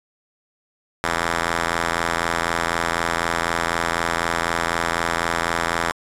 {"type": "ring-modulated tone", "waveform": "5% pulse", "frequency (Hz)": 84, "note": "E2", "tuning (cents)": 33, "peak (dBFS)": -6, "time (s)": [1.04, 5.92], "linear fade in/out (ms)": 0, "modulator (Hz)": 1080, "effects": ["resampled to 24000 Hz", "7-bit"]}